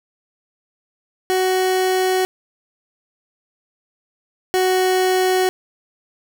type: tone pair in turn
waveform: 30% pulse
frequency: 372.7 / 371.4 Hz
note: F#4 / F#4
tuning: +13 / +7 cents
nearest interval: unison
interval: 6 cents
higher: first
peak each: -13 / -12 dBFS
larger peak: second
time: 1.3-2.25 / 4.54-5.49 s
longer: neither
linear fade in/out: 0 ms
effects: none